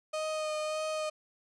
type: tone with vibrato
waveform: 35% pulse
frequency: 619 Hz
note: D#5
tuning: 9 cents flat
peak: -30 dBFS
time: 0.13-1.1 s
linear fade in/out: 10 ms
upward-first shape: sine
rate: 1.7 Hz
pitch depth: 16 cents each way
effects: resampled to 22050 Hz